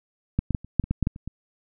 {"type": "clicks", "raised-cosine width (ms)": 5, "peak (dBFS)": [-9, -12, -11, -28, -6, -20, -11, -9, -10, -27, -20], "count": 11, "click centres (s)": [0.39, 0.507, 0.548, 0.646, 0.797, 0.84, 0.91, 1.027, 1.071, 1.161, 1.276], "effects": []}